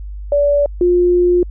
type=tone pair in turn; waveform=sine; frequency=576 / 354.3 Hz; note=D5 / F4; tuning=-34 / +25 cents; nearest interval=minor sixth; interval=841 cents; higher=first; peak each=-10 / -9 dBFS; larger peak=second; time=0.32-0.66 / 0.81-1.43 s; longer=second; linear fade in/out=2 ms; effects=added 50 Hz sine -25 dBFS peak until 1.5 s